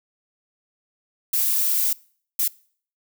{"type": "noise bursts at uneven times", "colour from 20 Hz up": "violet", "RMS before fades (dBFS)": -21, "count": 2, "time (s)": [[1.33, 1.93], [2.39, 2.48]], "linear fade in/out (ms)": 5, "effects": ["noise-tail reverb RT60 0.5 s tail -23 dB re dry"]}